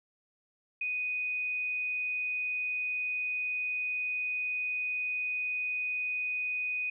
sine tone, 2489 Hz, D#7, in tune, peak -30 dBFS, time 0.81-6.9 s, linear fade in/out 5 ms, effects none

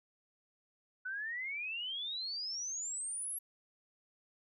sine exponential sweep, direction up, 1480 to 11440 Hz, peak -37 dBFS, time 1.05-3.39 s, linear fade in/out 10 ms, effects none

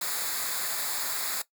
white noise with comb filter, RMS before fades -31 dBFS, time 0.01-1.42 s, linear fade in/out 5 ms, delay 0.34 ms, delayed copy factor -0.75, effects noise-tail reverb RT60 0.1 s tail -17 dB re dry

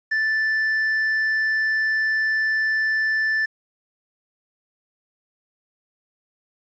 triangle tone, 1760 Hz, A6, in tune, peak -17 dBFS, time 0.11-3.46 s, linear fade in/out 10 ms, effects resampled to 16000 Hz + 9-bit

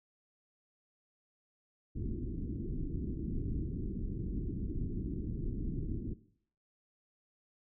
pink low-pass noise, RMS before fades -37 dBFS, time 1.95-6.14 s, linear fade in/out 10 ms, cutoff 360 Hz, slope 48 dB/octave, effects noise-tail reverb RT60 0.6 s tail -17 dB re dry

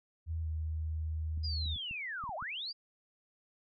sine tone with pitch glide, 81.1 to 78.84 Hz, E2 to D#2, -28 to +23 cents, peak -33 dBFS, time 0.26-1.78 s, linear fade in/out 50 ms, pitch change -49 cents, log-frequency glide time 0.42-0.47 s
clicks, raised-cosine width 5 ms, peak -37 dBFS, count 7, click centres 1.376 / 1.659 / 1.761 / 1.911 / 2.239 / 2.293 / 2.425 s
sine linear two-way sweep, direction down then up, 4998 to 593 to 4911 Hz, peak -37 dBFS, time 1.43-2.73 s, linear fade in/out 20 ms, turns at 2.36 s
effects none

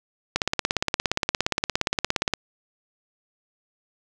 click train, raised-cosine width 0.2 ms, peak -4 dBFS, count 35, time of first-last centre 0.36-2.337 s, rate 17.2 Hz, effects none

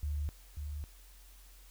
sine tone pair in turn, 73.6 / 73.6 Hz, D2 / D2, +4 / +4 cents, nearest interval unison, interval 0 cents, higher neither, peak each -32 / -37 dBFS, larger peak first, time 0.03-0.29 / 0.57-0.84 s, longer second, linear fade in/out 0 ms, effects added 45 Hz sine -54 dBFS peak until 1.7 s + white hiss -61 dBFS RMS until 1.7 s

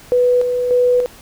sine tone with tremolo, 493.9 Hz, B4, in tune, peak -10 dBFS, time 0.12-1.06 s, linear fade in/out 0 ms, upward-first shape square, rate 1.7 Hz, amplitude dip 45%, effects pink hiss -42 dBFS RMS until 1.21 s

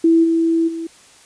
sine tone with level steps, 329.6 Hz, E4, in tune, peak -9 / -13 / -23 dBFS, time 0.04-0.87 s, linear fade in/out 5 ms, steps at 0.23 / 0.67 s, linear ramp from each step 20 ms, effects white hiss -47 dBFS RMS until 1.25 s + resampled to 22050 Hz

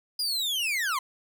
40% pulse linear sweep, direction down, 4978 to 987.8 Hz, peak -25 dBFS, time 0.19-0.99 s, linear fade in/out 5 ms, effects none

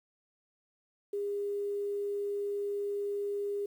sine tone with quantisation, 405.8 Hz, G#4, 40 cents flat, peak -31 dBFS, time 1.13-3.66 s, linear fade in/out 5 ms, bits 10, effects none

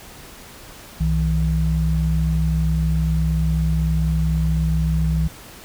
sine tone pair together, 63.86 / 160 Hz, C2 / D#3, -41 / +49 cents, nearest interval octave + major third, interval 1590 cents, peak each -19 dBFS, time 1-5.28 s, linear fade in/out 10 ms, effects pink hiss -41 dBFS RMS until 5.64 s

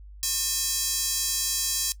square tone with high-pass filter, 361.7 Hz, F#4, 39 cents flat, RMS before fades -27 dBFS, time 0.23-1.92 s, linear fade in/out 0 ms, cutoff 6000 Hz, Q 1.5, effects noise-tail reverb RT60 0.1 s tail -18 dB re dry + added 50 Hz sine -42 dBFS peak until 2 s

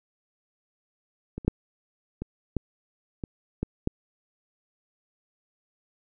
clicks, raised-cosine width 3 ms, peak -21 / -26 / -7 / -19 / -13 / -19 / -14 / -11 dBFS, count 8, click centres 1.38 / 1.448 / 1.48 / 2.22 / 2.567 / 3.238 / 3.63 / 3.874 s, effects none

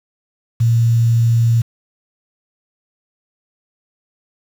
sine tone with quantisation, 116.2 Hz, A#2, 5 cents flat, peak -10 dBFS, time 0.6-1.62 s, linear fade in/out 10 ms, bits 6, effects none

